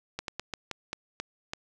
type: slowing click train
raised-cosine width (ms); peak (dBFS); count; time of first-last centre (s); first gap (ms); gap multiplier
0.2; -16; 8; 0.19-1.535; 92; 1.24
effects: none